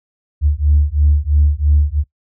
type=beating tone pair; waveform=sine; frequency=72.3 / 75.3 Hz; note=D2 / D2; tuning=-27 / +44 cents; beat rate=3 Hz; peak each=-13 dBFS; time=0.41-2.04 s; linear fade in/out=50 ms; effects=noise-tail reverb RT60 0.1 s tail -19 dB re dry + tanh soft clip ceiling -3 dBFS